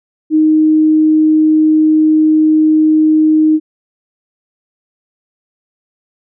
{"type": "tone", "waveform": "sine", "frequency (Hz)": 311.1, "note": "D#4", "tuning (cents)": 0, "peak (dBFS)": -6, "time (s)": [0.3, 3.6], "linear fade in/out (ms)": 50, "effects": []}